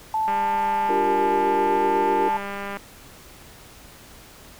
sine tone with vibrato, 875 Hz, A5, 10 cents flat, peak -20 dBFS, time 0.14-2.37 s, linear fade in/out 2 ms, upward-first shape triangle, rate 0.68 Hz, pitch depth 15 cents each way
click train, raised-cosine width 0.5 ms, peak -17 dBFS, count 499, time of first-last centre 0.28-2.77 s, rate 200 Hz
sine chord, G minor seventh, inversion second, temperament equal, 293.7 / 349.2 / 392 / 466.2 Hz, D4 / F4 / G4 / Bb4, 0 / 0 / 0 / 0 cents, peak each -31 / -28 / -25 / -27 dBFS, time 0.89-2.29 s, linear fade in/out 5 ms
effects pink hiss -46 dBFS RMS until 4.59 s

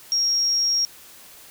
sine tone, 5590 Hz, F8, 1 cent sharp, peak -18 dBFS, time 0.12-0.85 s, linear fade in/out 0 ms, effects white hiss -46 dBFS RMS until 1.5 s

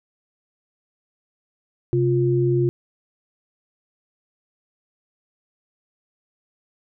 sine tone pair together, 131.38 / 351.4 Hz, C3 / F4, +7 / +11 cents, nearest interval octave + perfect fourth, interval 1704 cents, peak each -19 dBFS, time 1.93-2.69 s, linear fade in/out 0 ms, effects none

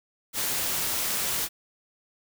white noise, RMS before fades -28 dBFS, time 0.33-1.49 s, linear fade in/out 50 ms, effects none

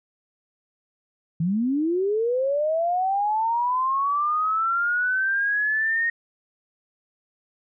sine linear sweep, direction up, 155.56 to 1864.7 Hz, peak -20 dBFS, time 1.4-6.1 s, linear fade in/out 5 ms, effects none

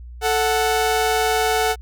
sawtooth tone pair together, 440 / 740 Hz, A4 / F#5, 0 / 0 cents, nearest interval major sixth, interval 900 cents, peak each -16 dBFS, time 0.21-1.76 s, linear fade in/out 50 ms, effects added 60 Hz sine -34 dBFS peak until 1.81 s

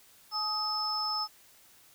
sine tone cluster, 855 / 1259 / 5240 Hz, A5 / D#6 / E8, -50 / +20 / -11 cents, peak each -37 / -35 / -31 dBFS, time 0.31-1.28 s, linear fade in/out 50 ms, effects white hiss -59 dBFS RMS until 1.94 s

